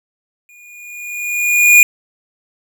square tone with exponential growth, 2437 Hz, D#7, 37 cents flat, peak -3 dBFS, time 0.49-1.83 s, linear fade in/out 1 ms, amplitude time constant 290 ms, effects none

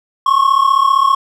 triangle tone pair together, 1073.4 / 1108.7 Hz, C6 / C#6, +44 / 0 cents, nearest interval minor second, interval 56 cents, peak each -10 dBFS, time 0.26-1.15 s, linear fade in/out 5 ms, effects none

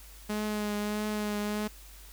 sawtooth tone with vibrato, 209.9 Hz, G#3, 19 cents sharp, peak -26 dBFS, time 0.29-1.68 s, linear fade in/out 10 ms, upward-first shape triangle, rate 1.6 Hz, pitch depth 25 cents each way, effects added 50 Hz sine -49 dBFS peak until 2.12 s + white hiss -53 dBFS RMS until 2.12 s

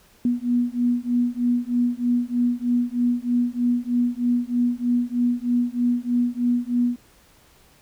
sine beating tone pair, 241.2 / 244.4 Hz, B3 / B3, -41 / -18 cents, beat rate 3.2 Hz, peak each -22 dBFS, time 0.25-6.96 s, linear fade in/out 2 ms, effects pink hiss -55 dBFS RMS until 7.81 s

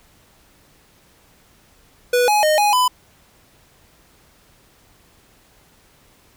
square tone with pitch steps, 490.7 / 839 / 615 / 830 / 1002 Hz, B4 / G#5 / D#5 / G#5 / B5, -11 / +17 / -20 / -1 / +25 cents, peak -14 dBFS, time 2.13-2.88 s, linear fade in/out 5 ms, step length 150 ms, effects pink hiss -54 dBFS RMS until 6.36 s

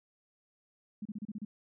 sine tone bursts, 210 Hz, G#3, 19 cents sharp, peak -36 dBFS, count 7, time 1.02-1.45 s, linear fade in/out 5 ms, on 34 ms, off 32 ms, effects none

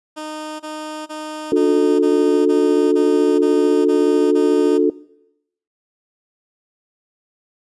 15% pulse tone bursts, 307.9 Hz, D#4, 18 cents flat, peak -21 dBFS, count 10, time 0.16-4.785 s, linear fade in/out 20 ms, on 440 ms, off 25 ms
sine chord, D minor, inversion none, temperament equal with one note detuned, 293.7 / 358.4 / 440 Hz, D4 / F4 / A4, 0 / +45 / 0 cents, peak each -16 dBFS, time 1.52-4.9 s, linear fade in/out 2 ms
effects noise-tail reverb RT60 0.8 s tail -20 dB re dry + resampled to 24000 Hz

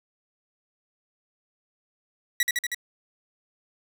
sawtooth tone with echo, 1939 Hz, B6, 32 cents flat, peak -16 dBFS, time 2.4-2.43 s, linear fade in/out 2 ms, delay 79 ms, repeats 4, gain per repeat -2 dB, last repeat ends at 2.746 s, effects none

